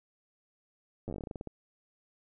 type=slowing click train; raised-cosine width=2 ms; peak=-26 dBFS; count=15; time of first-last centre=1.08-1.473 s; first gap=9 ms; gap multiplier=1.16; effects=none